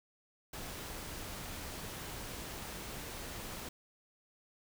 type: noise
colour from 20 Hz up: pink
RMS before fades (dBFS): -44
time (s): 0.53-3.69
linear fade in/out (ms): 5
effects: none